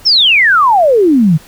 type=exponential sweep; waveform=sine; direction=down; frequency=5588 to 146 Hz; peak=-5 dBFS; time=0.05-1.38 s; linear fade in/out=20 ms; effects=pink hiss -39 dBFS RMS until 1.47 s